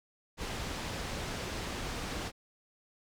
pink low-pass noise, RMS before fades -38 dBFS, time 0.37-2.32 s, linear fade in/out 50 ms, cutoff 6400 Hz, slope 12 dB/octave, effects none

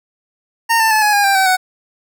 25% pulse tone with pitch steps, 918 / 890.8 / 864.5 / 838.9 / 814.1 / 790 / 766.6 / 743.9 Hz, A#5 / A5 / A5 / G#5 / G#5 / G5 / G5 / F#5, -27 / +21 / -31 / +17 / -35 / +13 / -39 / +9 cents, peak -7 dBFS, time 0.69-1.57 s, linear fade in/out 20 ms, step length 110 ms, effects none

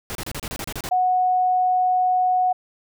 pink noise bursts, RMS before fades -30 dBFS, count 10, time 0.1-0.889 s, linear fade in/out 0 ms, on 51 ms, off 31 ms
sine tone, 735 Hz, F#5, 12 cents flat, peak -16 dBFS, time 0.91-2.53 s, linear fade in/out 10 ms
effects none

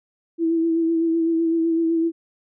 sine tone with vibrato, 329.6 Hz, E4, in tune, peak -17 dBFS, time 0.38-2.12 s, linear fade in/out 50 ms, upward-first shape sine, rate 7.9 Hz, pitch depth 26 cents each way, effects none

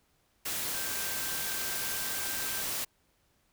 sine tone in noise, 1568 Hz, G6, in tune, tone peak -43 dBFS, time 0.74-2.63 s, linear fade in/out 10 ms, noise white, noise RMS -34 dBFS, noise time 0.45-2.85 s, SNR -12 dB, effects pink hiss -71 dBFS RMS until 3.52 s

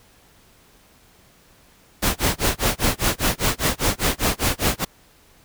pink noise with tremolo, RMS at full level -18 dBFS, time 2.02-4.85 s, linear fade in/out 10 ms, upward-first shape sine, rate 5 Hz, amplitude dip 100%, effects pink hiss -54 dBFS RMS until 5.44 s

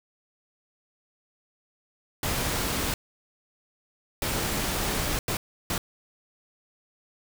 pink noise bursts at uneven times, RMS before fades -28 dBFS, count 4, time 2.23-2.94 / 4.22-5.19 / 5.28-5.37 / 5.7-5.78 s, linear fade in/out 2 ms, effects none

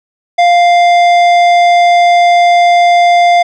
triangle tone with tanh clipping, 698.5 Hz, F5, in tune, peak -6 dBFS, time 0.38-3.43 s, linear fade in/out 10 ms, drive 17 dB, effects none

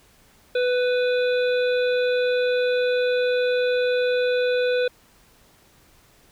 harmonic tone, 496.7 Hz, B4, 10 cents sharp, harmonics 1 / 3 / 5 / 7 / 8, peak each -19 / -29 / -33 / -36 / -37 dBFS, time 0.55-4.88 s, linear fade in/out 5 ms, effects pink hiss -56 dBFS RMS until 6.31 s

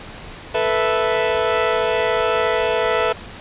sawtooth chord, A suspended second, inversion none, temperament equal, 440 / 493.9 / 659.3 Hz, A4 / B4 / E5, 0 / 0 / 0 cents, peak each -17 dBFS, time 0.54-3.13 s, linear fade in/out 10 ms, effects pink hiss -36 dBFS RMS until 3.4 s + resampled to 8000 Hz

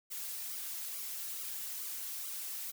blue noise with flanger, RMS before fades -41 dBFS, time 0.1-2.72 s, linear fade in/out 20 ms, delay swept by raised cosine 1.1 to 5 ms, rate 2.3 Hz, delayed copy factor -1, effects none

